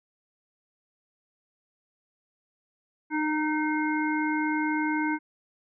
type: harmonic tone with a mistuned harmonic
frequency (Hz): 306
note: D#4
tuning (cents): -29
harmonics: 1 / 3 / 5 / 7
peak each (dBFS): -26 / -31 / -33 / -34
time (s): 3.1-5.19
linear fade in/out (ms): 50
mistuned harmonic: 3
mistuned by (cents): +17
effects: none